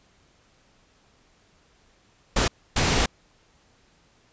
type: noise bursts at uneven times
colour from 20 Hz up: pink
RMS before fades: -21 dBFS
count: 2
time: 2.36-2.48 / 2.76-3.06 s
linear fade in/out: 5 ms
effects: pink hiss -61 dBFS RMS until 4.32 s + resampled to 16000 Hz